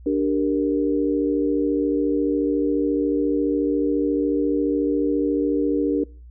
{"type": "chord", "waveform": "sine", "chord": "G minor", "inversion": "second", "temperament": "equal", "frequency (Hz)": [293.7, 392, 466.2], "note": ["D4", "G4", "Bb4"], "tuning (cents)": [0, 0, 0], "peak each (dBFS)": [-20, -25, -24], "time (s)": [0.06, 6.04], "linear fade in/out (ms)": 5, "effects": ["noise-tail reverb RT60 0.4 s tail -24 dB re dry", "added 60 Hz sine -40 dBFS peak until 6.3 s"]}